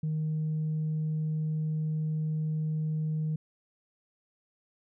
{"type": "tone", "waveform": "sine", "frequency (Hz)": 155.56, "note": "D#3", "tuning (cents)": 0, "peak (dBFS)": -26, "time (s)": [0.03, 3.36], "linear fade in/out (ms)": 5, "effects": ["tanh soft clip ceiling -25 dBFS"]}